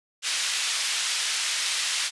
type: band-pass noise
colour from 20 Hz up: pink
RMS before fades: -27 dBFS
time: 0.22-2.11 s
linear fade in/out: 50 ms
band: 2500 to 8100 Hz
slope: 12 dB/octave
effects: resampled to 24000 Hz